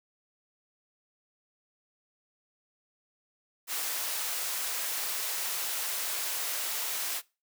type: high-pass noise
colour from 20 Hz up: white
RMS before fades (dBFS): -33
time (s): 3.67-7.22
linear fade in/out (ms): 50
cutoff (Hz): 540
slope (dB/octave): 12
effects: noise-tail reverb RT60 0.3 s tail -23 dB re dry